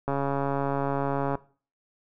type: click train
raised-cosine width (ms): 1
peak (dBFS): -14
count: 178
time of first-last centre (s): 0.08-1.353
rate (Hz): 139
effects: noise-tail reverb RT60 0.4 s tail -19 dB re dry